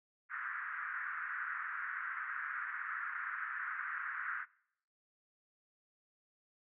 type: band-pass noise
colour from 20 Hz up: pink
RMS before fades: -41 dBFS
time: 0.29-4.46 s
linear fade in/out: 50 ms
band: 1300 to 1800 Hz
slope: 48 dB/octave
effects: noise-tail reverb RT60 0.7 s tail -23 dB re dry